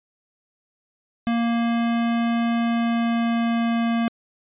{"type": "tone with pitch glide", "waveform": "square", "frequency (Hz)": [233.1, 231.6], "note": ["A#3", "A#3"], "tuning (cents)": [0, -11], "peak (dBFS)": -20, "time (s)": [1.27, 4.08], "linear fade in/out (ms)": 0, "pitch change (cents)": -11, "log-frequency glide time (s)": [2.53, 3.96], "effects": ["resampled to 8000 Hz"]}